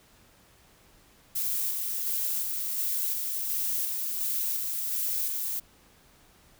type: noise with tremolo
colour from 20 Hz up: violet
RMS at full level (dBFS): -29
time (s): 1.35-5.6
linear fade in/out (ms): 10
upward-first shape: square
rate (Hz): 1.4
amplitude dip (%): 25
effects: pink hiss -59 dBFS RMS until 6.59 s